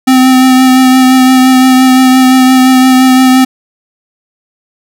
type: tone with vibrato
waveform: square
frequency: 258.4 Hz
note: C4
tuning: 21 cents flat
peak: -3 dBFS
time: 0.07-3.45 s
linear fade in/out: 10 ms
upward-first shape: triangle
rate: 5.8 Hz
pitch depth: 20 cents each way
effects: none